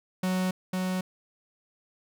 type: tone pair in turn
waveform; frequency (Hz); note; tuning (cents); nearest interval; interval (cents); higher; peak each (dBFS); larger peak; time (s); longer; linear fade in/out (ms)
45% pulse; 185 / 185; F#3 / F#3; 0 / 0; unison; 0; neither; -25 / -27; first; 0.23-0.51 / 0.73-1.01; neither; 5
effects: none